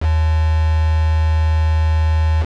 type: tone with quantisation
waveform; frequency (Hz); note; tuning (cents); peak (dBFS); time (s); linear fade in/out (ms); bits
sine; 79.2; D#2; +31; -12; 0-2.46; 50; 4
effects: low-pass 4000 Hz 12 dB/octave